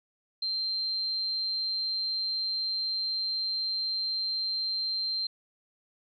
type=tone; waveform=sine; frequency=4148 Hz; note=C8; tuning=16 cents flat; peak=-28 dBFS; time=0.42-5.27 s; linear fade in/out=5 ms; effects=none